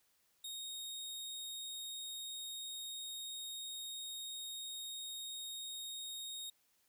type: tone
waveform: sawtooth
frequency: 3729 Hz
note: A#7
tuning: in tune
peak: -40 dBFS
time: 0.44-6.5 s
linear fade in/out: 5 ms
effects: white hiss -75 dBFS RMS until 6.88 s